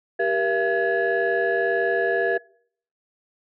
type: tone cluster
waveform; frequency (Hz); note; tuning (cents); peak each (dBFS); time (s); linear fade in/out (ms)
sine; 391.9 / 473.7 / 676 / 1692; G4 / A#4 / E5 / G#6; 0 / +28 / +43 / +32; -24; 0.19-2.38; 10
effects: noise-tail reverb RT60 0.6 s tail -25 dB re dry + tanh soft clip ceiling -13 dBFS